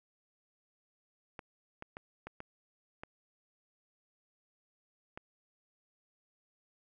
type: clicks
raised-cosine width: 0.5 ms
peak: -28 dBFS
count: 7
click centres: 1.392 / 1.824 / 1.969 / 2.27 / 2.404 / 3.035 / 5.175 s
effects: none